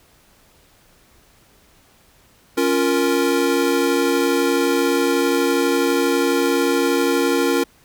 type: chord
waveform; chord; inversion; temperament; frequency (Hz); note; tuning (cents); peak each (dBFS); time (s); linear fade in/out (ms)
square; Bb minor; first; equal; 277.2 / 349.2 / 466.2; Db4 / F4 / Bb4; 0 / 0 / 0; -21; 2.57-7.64; 10
effects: pink hiss -54 dBFS RMS until 7.84 s